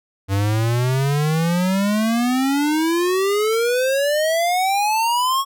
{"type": "exponential sweep", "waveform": "square", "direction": "up", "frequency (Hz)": [96, 1108.7], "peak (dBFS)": -17, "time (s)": [0.28, 5.45], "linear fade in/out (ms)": 50, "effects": []}